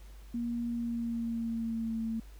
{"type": "tone with pitch glide", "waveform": "sine", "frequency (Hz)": [236.3, 225.2], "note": ["A#3", "A3"], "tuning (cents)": [24, 40], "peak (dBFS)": -31, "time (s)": [0.34, 2.2], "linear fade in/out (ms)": 5, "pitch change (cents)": -84, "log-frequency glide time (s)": [0.67, 1.95], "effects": ["added 50 Hz sine -47 dBFS peak until 2.39 s", "pink hiss -61 dBFS RMS until 2.39 s"]}